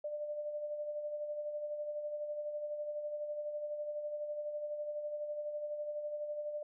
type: tone with tremolo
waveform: sine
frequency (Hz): 595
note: D5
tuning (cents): +22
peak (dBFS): -35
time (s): 0.04-6.63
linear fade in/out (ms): 5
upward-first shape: sine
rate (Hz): 12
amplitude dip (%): 45
effects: none